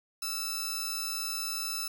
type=tone pair together; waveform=10% pulse; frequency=1318.5 / 5274 Hz; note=E6 / E8; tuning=0 / 0 cents; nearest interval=2 octaves; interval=2400 cents; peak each=-29 / -29 dBFS; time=0.22-1.88 s; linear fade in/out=5 ms; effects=none